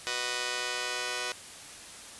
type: chord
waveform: 5% pulse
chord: B major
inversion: second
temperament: just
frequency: 370.4 / 493.9 / 617.4 Hz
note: F#4 / B4 / D#5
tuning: +2 / 0 / -14 cents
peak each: -26 / -23 / -26 dBFS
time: 0.07-1.32 s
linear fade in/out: 0 ms
effects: white hiss -46 dBFS RMS until 2.19 s + resampled to 24000 Hz